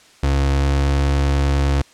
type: tone with pitch glide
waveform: 35% pulse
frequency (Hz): 69.3 to 69.94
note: C#2 to C#2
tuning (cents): 0 to +16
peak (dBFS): -13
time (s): 0.23-1.82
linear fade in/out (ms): 5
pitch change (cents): +16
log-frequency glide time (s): 0.52-1.09
effects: white hiss -49 dBFS RMS until 1.93 s + low-pass 7000 Hz 12 dB/octave